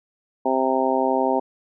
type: harmonic tone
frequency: 131.5 Hz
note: C3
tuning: 9 cents sharp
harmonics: 2 / 3 / 4 / 5 / 6 / 7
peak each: -25 / -25 / -25 / -25 / -25 / -25 dBFS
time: 0.45-1.4 s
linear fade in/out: 10 ms
effects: none